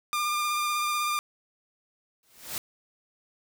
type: tone with vibrato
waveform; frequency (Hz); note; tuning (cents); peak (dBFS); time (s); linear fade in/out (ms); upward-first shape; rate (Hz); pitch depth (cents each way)
sawtooth; 1201; D6; +38; -22; 0.13-1.19; 0; sine; 16; 16
type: noise with exponential growth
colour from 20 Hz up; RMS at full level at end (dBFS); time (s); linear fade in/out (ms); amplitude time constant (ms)
white; -30; 2.23-2.58; 1; 76
effects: none